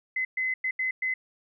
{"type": "tone bursts at uneven times", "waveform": "sine", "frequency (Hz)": 2039, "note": "C7", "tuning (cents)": -45, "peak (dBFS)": -25, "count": 5, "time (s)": [[0.16, 0.25], [0.37, 0.54], [0.64, 0.71], [0.79, 0.91], [1.02, 1.14]], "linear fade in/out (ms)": 5, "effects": []}